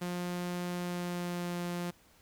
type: tone with pitch glide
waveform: sawtooth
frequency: 177.1 to 175.07 Hz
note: F3 to F3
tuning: +24 to +5 cents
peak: -30 dBFS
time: 0.01-1.91 s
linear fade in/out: 10 ms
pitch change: -19 cents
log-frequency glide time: 0.73-1.57 s
effects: pink hiss -63 dBFS RMS until 2.21 s